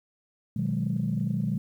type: chord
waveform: sine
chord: G# minor seventh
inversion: first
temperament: equal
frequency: 123.47 / 155.56 / 185 / 207.7 Hz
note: B2 / D#3 / F#3 / G#3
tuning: 0 / 0 / 0 / 0 cents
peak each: -30 dBFS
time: 0.56-1.58 s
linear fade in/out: 5 ms
effects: tanh soft clip ceiling -17 dBFS + 10-bit